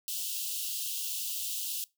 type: high-pass noise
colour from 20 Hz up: white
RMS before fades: -35 dBFS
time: 0.08-1.84 s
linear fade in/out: 0 ms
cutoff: 2700 Hz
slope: 96 dB/octave
effects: noise-tail reverb RT60 0.2 s tail -21 dB re dry